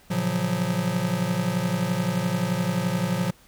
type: chord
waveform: square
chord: Gb major seventh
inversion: first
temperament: just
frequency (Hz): 115.62 / 138.75 / 173.43 / 185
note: Bb2 / Db3 / F3 / Gb3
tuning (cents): -14 / +2 / -12 / 0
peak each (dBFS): -32 / -33 / -27 / -28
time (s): 0.1-3.31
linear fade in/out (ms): 10
effects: pink hiss -55 dBFS RMS until 3.47 s